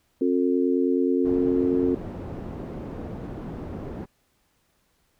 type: harmonic tone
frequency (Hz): 89.5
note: F2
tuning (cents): +43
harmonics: 3 / 4 / 5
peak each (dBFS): -22 / -24 / -26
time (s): 0.21-1.95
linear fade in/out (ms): 5
type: low-pass noise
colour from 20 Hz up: white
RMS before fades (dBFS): -35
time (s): 1.24-4.06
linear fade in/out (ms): 20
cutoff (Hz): 350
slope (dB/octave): 12
effects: pink hiss -68 dBFS RMS until 5.19 s